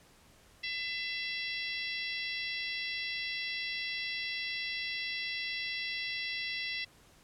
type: harmonic tone with a mistuned harmonic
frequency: 671 Hz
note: E5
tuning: 31 cents sharp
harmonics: 3 / 4 / 5 / 6 / 7 / 8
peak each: -38 / -40 / -42 / -44 / -45 / -46 dBFS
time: 0.63-6.85 s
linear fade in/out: 10 ms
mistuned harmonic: 8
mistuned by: +16 cents
effects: pink hiss -61 dBFS RMS until 7.23 s + low-pass 12000 Hz 12 dB/octave